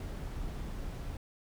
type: noise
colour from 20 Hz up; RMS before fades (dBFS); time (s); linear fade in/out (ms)
brown; -39; 0-1.17; 2
effects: none